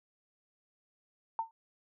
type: tone with exponential decay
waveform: sine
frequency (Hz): 903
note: A5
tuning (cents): +45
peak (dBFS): -26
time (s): 1.39-1.51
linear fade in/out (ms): 1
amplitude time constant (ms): 26
effects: none